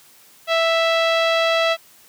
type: tone with low-pass filter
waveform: sawtooth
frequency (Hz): 659.3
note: E5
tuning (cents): 0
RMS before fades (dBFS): -18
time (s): 0.47-1.77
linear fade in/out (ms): 50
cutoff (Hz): 3500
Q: 2
effects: white hiss -50 dBFS RMS until 2.08 s + high-pass 100 Hz 12 dB/octave